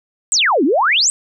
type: exponential two-way sweep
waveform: sine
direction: down then up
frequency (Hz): 8372 to 246.9 to 8372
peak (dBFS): -11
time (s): 0.32-1.1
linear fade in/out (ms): 0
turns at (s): 0.64
effects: none